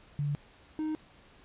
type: tone pair in turn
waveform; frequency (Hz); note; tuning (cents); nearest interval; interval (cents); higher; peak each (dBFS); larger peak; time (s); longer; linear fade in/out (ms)
sine / triangle; 144.8 / 310.4; D3 / D#4; -24 / -4; octave + minor second; 1320; second; -28; neither; 0.19-0.35 / 0.79-0.95; neither; 0
effects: pink hiss -58 dBFS RMS until 1.44 s + resampled to 8000 Hz